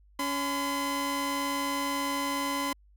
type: tone pair together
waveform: sawtooth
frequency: 279.8 / 1018.6 Hz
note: C#4 / C6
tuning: +16 / -47 cents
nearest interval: octave + minor seventh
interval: 2237 cents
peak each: -28 / -27 dBFS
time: 0.19-2.73 s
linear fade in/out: 5 ms
effects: added 50 Hz sine -56 dBFS peak until 2.96 s